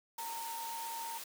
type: tone in noise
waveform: sine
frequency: 918 Hz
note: A#5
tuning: 27 cents flat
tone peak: -40 dBFS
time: 0.18-1.18 s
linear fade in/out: 5 ms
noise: white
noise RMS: -45 dBFS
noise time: 0.18-1.24 s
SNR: +2 dB
effects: high-pass 300 Hz 12 dB/octave